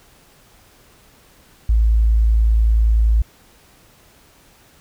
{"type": "tone", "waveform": "sine", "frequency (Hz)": 55.2, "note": "A1", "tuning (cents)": 6, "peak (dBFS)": -11, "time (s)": [1.69, 3.22], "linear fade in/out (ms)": 5, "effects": ["pink hiss -51 dBFS RMS until 4.8 s"]}